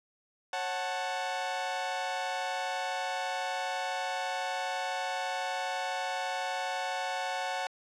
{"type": "chord", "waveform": "sawtooth", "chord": "F# minor", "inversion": "second", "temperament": "equal with one note detuned", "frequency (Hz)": [547, 740, 880], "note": ["C#5", "F#5", "A5"], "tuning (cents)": [-23, 0, 0], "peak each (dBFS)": [-35, -30, -33], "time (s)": [0.53, 7.67], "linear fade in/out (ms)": 2, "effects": ["low-pass 6000 Hz 12 dB/octave"]}